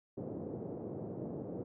white band-pass noise, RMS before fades -42 dBFS, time 0.17-1.64 s, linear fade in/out 10 ms, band 100 to 490 Hz, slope 24 dB/octave, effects none

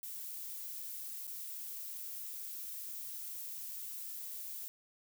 violet noise with dropouts, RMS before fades -44 dBFS, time 0.03-4.68 s, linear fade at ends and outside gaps 0 ms, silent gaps 1.269-1.276 s, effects none

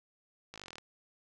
slowing click train, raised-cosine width 0.2 ms, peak -28 dBFS, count 12, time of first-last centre 0.54-0.783 s, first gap 18 ms, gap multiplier 1.04, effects none

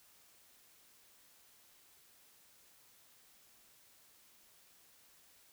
silence, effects white hiss -65 dBFS RMS until 5.52 s

